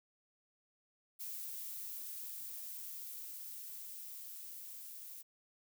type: noise with level ramp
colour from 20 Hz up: violet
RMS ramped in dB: -44 to -50 dBFS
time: 1.19-5.23 s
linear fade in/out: 20 ms
effects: none